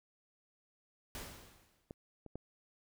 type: noise with exponential decay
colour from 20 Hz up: pink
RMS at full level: -43 dBFS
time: 1.15-1.94 s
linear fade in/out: 1 ms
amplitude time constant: 170 ms
type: clicks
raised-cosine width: 2 ms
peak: -32 / -36 / -29 dBFS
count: 3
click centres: 1.909 / 2.263 / 2.356 s
effects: none